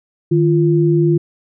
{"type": "tone pair together", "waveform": "sine", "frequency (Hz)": [153.78, 344.4], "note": ["D#3", "F4"], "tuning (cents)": [-20, -24], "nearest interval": "octave + major second", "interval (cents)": 1396, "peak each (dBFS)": -13, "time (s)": [0.31, 1.18], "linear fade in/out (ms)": 10, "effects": []}